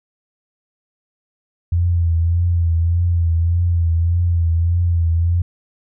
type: tone with vibrato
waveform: sine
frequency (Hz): 85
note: F2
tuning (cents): -46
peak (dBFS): -13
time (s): 1.72-5.42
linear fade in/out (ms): 5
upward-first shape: triangle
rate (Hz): 1.7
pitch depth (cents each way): 55
effects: none